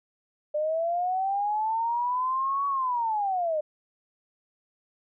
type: linear two-way sweep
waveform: sine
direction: up then down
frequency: 594 to 1129 to 594 Hz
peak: -24 dBFS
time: 0.54-3.61 s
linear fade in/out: 10 ms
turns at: 2.67 s
effects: none